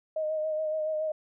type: tone with vibrato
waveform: sine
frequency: 622.3 Hz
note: D#5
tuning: in tune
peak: -27 dBFS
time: 0.16-1.12 s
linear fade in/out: 5 ms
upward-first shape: sine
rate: 7.1 Hz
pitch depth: 27 cents each way
effects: none

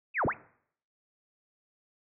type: linear two-way sweep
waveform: sine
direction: down then up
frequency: 2727 to 58.27 to 2727 Hz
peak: -25 dBFS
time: 0.14-0.34 s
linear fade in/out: 50 ms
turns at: 0.26 s
effects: noise-tail reverb RT60 0.6 s tail -19 dB re dry

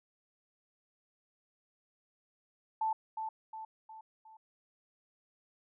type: tone with echo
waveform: sine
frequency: 880 Hz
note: A5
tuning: in tune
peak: -29 dBFS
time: 2.81-2.93 s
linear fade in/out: 5 ms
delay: 360 ms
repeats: 4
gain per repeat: -6 dB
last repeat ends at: 4.37 s
effects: none

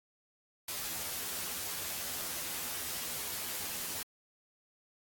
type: noise with comb filter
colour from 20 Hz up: white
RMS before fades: -38 dBFS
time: 0.68-4.03 s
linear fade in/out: 5 ms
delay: 12 ms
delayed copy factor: +0.75
effects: AAC 64 kbps

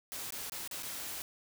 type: noise with dropouts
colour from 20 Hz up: white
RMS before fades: -41 dBFS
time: 0.12-1.22 s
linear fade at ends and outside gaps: 0 ms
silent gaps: 0.306-0.323 / 0.497-0.521 / 0.676-0.712 / 0.825-0.831 s
effects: none

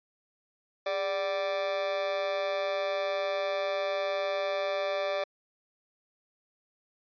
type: tone with amplitude modulation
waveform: 40% pulse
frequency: 586 Hz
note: D5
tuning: 4 cents flat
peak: -24 dBFS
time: 0.86-5.24 s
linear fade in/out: 5 ms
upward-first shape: sine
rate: 179 Hz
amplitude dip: 75%
effects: resampled to 11025 Hz

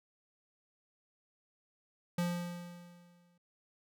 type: tone with exponential decay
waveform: square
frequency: 174.61 Hz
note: F3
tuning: in tune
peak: -30 dBFS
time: 2.18-3.38 s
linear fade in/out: 5 ms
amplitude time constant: 260 ms
effects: none

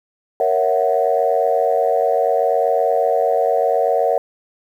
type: chord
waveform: sine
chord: F# dominant seventh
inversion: first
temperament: equal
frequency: 466.2 / 554.4 / 659.3 / 740 Hz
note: A#4 / C#5 / E5 / F#5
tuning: 0 / 0 / 0 / 0 cents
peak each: -19 dBFS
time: 0.4-4.18 s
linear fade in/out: 2 ms
effects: tanh soft clip ceiling -4 dBFS + 8-bit

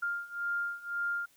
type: beating tone pair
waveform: sine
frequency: 1400 / 1401.9 Hz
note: F6 / F6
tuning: +4 / +6 cents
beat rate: 1.9 Hz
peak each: -36 / -34 dBFS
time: 0.02-1.26 s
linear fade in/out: 10 ms
effects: white hiss -65 dBFS RMS until 1.36 s

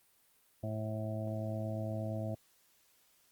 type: harmonic tone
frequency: 108.7 Hz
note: A2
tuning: 21 cents flat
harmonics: 1 / 2 / 3 / 5 / 6 / 7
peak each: -37 / -42 / -46 / -45 / -42 / -54 dBFS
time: 0.63-2.35 s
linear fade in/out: 5 ms
effects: white hiss -69 dBFS RMS until 3.31 s + Opus 32 kbps

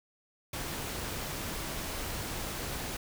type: noise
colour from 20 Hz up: pink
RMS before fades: -37 dBFS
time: 0.53-2.97 s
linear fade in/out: 5 ms
effects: none

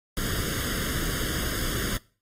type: noise with comb filter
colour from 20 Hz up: pink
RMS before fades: -29 dBFS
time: 0.17-1.97 s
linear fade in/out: 0 ms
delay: 0.6 ms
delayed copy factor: +0.85
effects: noise-tail reverb RT60 0.4 s tail -22 dB re dry + AAC 48 kbps

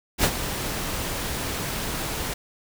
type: noise with ADSR envelope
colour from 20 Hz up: pink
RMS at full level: -18 dBFS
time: 0.18-2.34 s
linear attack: 59 ms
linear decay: 60 ms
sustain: -11 dB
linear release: 8 ms
effects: none

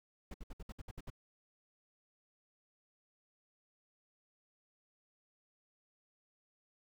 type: noise bursts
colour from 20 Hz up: brown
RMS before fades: -45 dBFS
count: 9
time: 0.31-1.102 s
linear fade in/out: 5 ms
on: 32 ms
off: 63 ms
effects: none

